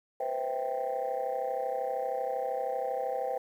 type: chord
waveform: sine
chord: C major seventh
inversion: third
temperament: just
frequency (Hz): 490.5 / 523.3 / 654.1 / 784.9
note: B4 / C5 / E5 / G5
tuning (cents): -12 / 0 / -14 / +2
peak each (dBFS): -36 / -33 / -36 / -33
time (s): 0.2-3.38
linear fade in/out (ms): 5
effects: tanh soft clip ceiling -23 dBFS + 10-bit